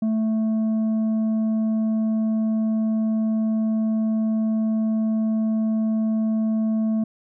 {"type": "tone with tanh clipping", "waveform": "sine", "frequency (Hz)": 220, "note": "A3", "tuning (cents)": 0, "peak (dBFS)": -20, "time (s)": [0.02, 7.04], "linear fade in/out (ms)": 5, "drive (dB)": 5, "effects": []}